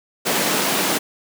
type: high-pass noise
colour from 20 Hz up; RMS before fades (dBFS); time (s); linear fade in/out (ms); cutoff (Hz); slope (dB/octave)
pink; -20; 0.25-0.99; 20; 200; 24
effects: none